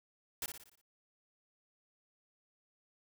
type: noise with echo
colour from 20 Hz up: white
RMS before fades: -38 dBFS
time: 0.42-0.46 s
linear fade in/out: 2 ms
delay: 59 ms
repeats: 6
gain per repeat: -6 dB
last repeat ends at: 0.814 s
effects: none